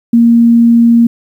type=tone; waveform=sine; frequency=233.5 Hz; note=A#3; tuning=3 cents sharp; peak=-3 dBFS; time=0.13-1.07 s; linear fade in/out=5 ms; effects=7-bit